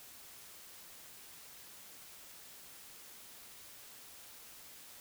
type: silence
effects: white hiss -54 dBFS RMS until 5 s